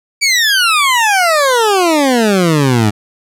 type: exponential sweep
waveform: 20% pulse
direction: down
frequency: 2330 to 101.2 Hz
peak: -4 dBFS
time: 0.21-2.91 s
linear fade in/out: 20 ms
effects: low-pass 12000 Hz 12 dB/octave